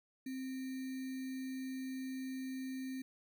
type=tone with sample-and-hold; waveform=sine; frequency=261.6 Hz; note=C4; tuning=in tune; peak=-39 dBFS; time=0.26-3.02 s; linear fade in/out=5 ms; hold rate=2100 Hz; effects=none